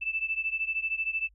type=beating tone pair; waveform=sine; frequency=2637 / 2650 Hz; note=E7 / E7; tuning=0 / +9 cents; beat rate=13 Hz; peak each=-30 / -32 dBFS; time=0.01-1.29 s; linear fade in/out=20 ms; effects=added 50 Hz sine -58 dBFS peak until 1.34 s